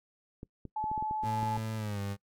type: clicks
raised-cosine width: 3 ms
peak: -29 dBFS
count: 10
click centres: 0.431 / 0.653 / 0.841 / 0.915 / 0.978 / 1.025 / 1.111 / 1.236 / 1.43 / 1.576 s
type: tone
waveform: sine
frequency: 862 Hz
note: A5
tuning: 36 cents flat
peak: -31 dBFS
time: 0.76-1.57 s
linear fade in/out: 5 ms
type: tone with pitch glide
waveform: 30% pulse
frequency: 110.4 to 100.07 Hz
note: A2 to G2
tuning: +6 to +36 cents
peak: -31 dBFS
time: 1.22-2.17 s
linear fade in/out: 50 ms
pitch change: -170 cents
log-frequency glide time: 1.76-2 s
effects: noise-tail reverb RT60 0.1 s tail -23 dB re dry